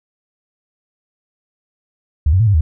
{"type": "tone with pitch steps", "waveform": "sine", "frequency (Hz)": [74.3, 93.1, 113.3, 101.6, 78.2], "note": ["D2", "F#2", "A#2", "G#2", "D#2"], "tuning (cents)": [21, 11, -49, -38, 9], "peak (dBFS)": -9, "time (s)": [2.26, 2.61], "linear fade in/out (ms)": 5, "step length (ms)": 70, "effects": []}